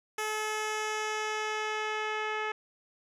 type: tone with low-pass filter sweep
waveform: 10% pulse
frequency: 430 Hz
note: A4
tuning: 40 cents flat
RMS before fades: -33 dBFS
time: 0.18-2.52 s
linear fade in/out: 5 ms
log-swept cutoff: 12000 to 2600 Hz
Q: 0.95
effects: none